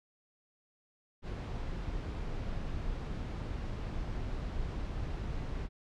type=noise; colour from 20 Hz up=brown; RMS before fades=-37 dBFS; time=1.22-5.69 s; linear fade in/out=50 ms; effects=low-pass 5000 Hz 12 dB/octave